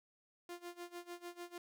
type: tone with tremolo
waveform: sawtooth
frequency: 349.2 Hz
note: F4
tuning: in tune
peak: -40 dBFS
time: 0.49-1.58 s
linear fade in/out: 2 ms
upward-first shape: sine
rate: 6.7 Hz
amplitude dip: 90%
effects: none